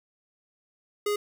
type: tone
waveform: square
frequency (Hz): 414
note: G#4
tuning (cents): -5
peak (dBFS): -25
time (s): 1.06-1.16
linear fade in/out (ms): 5
effects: 10-bit